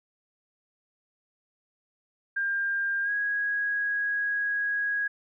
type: tone with pitch glide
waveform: sine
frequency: 1600 to 1653.6 Hz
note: G6 to G#6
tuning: +35 to -8 cents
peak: -25 dBFS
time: 2.36-5.08 s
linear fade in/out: 10 ms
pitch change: +57 cents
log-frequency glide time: 3.03-3.11 s
effects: none